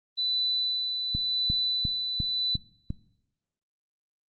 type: tone with tremolo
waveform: sine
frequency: 3988 Hz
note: B7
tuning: 16 cents sharp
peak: -24 dBFS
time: 0.17-2.57 s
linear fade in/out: 20 ms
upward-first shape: sine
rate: 0.91 Hz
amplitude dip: 40%
type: click train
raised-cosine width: 5 ms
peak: -18 dBFS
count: 6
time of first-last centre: 1.15-2.904 s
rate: 2.85 Hz
effects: noise-tail reverb RT60 0.9 s tail -21 dB re dry + Opus 32 kbps